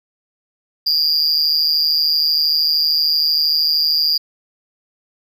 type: tone with amplitude modulation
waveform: triangle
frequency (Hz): 4783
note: D8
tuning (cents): +31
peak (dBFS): -8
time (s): 0.86-4.18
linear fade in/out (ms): 10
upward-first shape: sine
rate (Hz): 153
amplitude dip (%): 100
effects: none